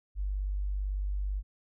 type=tone; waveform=sine; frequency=49 Hz; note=G1; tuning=in tune; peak=-29 dBFS; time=0.15-1.43 s; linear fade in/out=50 ms; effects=none